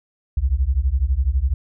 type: beating tone pair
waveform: sine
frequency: 60.1 / 72.1 Hz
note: B1 / D2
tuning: -46 / -31 cents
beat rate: 12 Hz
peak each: -19 dBFS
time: 0.37-1.54 s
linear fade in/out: 5 ms
effects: none